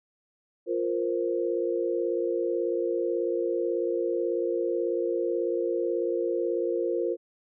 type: chord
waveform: sine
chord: F suspended fourth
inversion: none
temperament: just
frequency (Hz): 349.2 / 465.6 / 523.8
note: F4 / Bb4 / C5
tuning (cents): 0 / -2 / +2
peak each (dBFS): -28 / -29 / -31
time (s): 0.66-7.17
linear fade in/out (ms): 50
effects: none